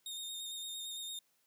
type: tone with vibrato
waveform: sawtooth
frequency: 3683 Hz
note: A#7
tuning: 22 cents flat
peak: -38 dBFS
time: 0.06-1.19 s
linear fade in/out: 2 ms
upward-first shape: square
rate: 8.8 Hz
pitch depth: 19 cents each way
effects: white hiss -75 dBFS RMS until 1.46 s + high-pass 100 Hz 12 dB/octave